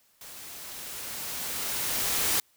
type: noise with level ramp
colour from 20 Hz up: white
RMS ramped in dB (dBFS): -45 to -25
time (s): 0.21-2.4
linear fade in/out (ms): 2
effects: white hiss -65 dBFS RMS until 2.56 s